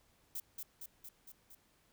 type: noise with echo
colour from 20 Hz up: violet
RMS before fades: -41 dBFS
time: 0.35-0.4 s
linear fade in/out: 5 ms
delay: 230 ms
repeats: 5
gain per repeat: -3 dB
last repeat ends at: 1.55 s
effects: pink hiss -71 dBFS RMS until 1.92 s